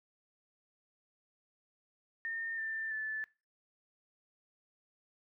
sine tone with pitch steps, 1821 / 1783.5 / 1746.8 Hz, A#6 / A6 / A6, -41 / +23 / -13 cents, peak -35 dBFS, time 2.25-3.24 s, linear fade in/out 0 ms, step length 330 ms, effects noise-tail reverb RT60 0.3 s tail -21 dB re dry

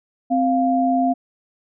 sine tone pair together, 260.8 / 698.5 Hz, C4 / F5, -5 / 0 cents, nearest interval octave + perfect fourth, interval 1705 cents, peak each -18 dBFS, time 0.3-1.14 s, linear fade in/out 20 ms, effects none

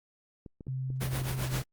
clicks, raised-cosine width 3 ms, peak -31 dBFS, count 7, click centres 0.462 / 0.608 / 0.669 / 0.903 / 1.018 / 1.134 / 1.217 s
sine tone with pitch glide, 130.81 to 128.93 Hz, C3 to C3, 0 to -25 cents, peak -31 dBFS, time 0.68-1.62 s, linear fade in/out 2 ms, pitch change -25 cents, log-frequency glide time 0.87-1.45 s
pink noise with tremolo, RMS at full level -33 dBFS, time 1-1.64 s, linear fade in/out 20 ms, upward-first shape triangle, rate 7.6 Hz, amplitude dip 80%
effects Opus 48 kbps

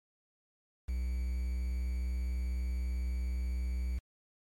triangle tone with quantisation, 62 Hz, B1, 7 cents sharp, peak -29 dBFS, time 0.88-3.99 s, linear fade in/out 10 ms, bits 9, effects MP3 64 kbps

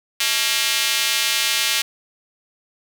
square tone with high-pass filter, 125.8 Hz, B2, 32 cents sharp, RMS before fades -20 dBFS, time 0.2-1.82 s, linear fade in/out 5 ms, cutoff 2800 Hz, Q 1.2, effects none

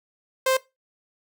sawtooth tone, 523.3 Hz, C5, in tune, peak -15 dBFS, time 0.46-0.57 s, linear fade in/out 5 ms, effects noise-tail reverb RT60 0.2 s tail -17 dB re dry

